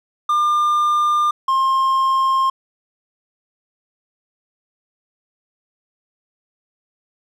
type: tone pair in turn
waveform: triangle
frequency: 1200 / 1063 Hz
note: D6 / C6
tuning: +37 / +27 cents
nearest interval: major second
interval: 210 cents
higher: first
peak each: -12 dBFS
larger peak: neither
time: 0.29-1.31 / 1.48-2.5 s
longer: neither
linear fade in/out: 5 ms
effects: none